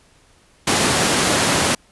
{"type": "high-pass noise", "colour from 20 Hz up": "pink", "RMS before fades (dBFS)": -17, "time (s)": [0.67, 1.75], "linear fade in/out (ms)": 5, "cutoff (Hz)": 150, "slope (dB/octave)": 12, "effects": ["pink hiss -54 dBFS RMS until 1.91 s", "resampled to 24000 Hz"]}